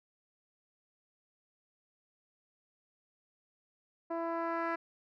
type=tone with low-pass filter sweep; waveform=10% pulse; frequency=333.3 Hz; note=E4; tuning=19 cents sharp; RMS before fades=-35 dBFS; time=4.1-4.76 s; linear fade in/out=10 ms; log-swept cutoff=750 to 1700 Hz; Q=1.2; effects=none